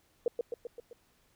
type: tone with echo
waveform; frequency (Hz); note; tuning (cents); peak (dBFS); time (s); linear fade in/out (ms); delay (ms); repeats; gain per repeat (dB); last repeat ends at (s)
sine; 476.4; A#4; +38; -24; 0.26-0.28; 2; 130; 5; -4; 0.93
effects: pink hiss -69 dBFS RMS until 1.35 s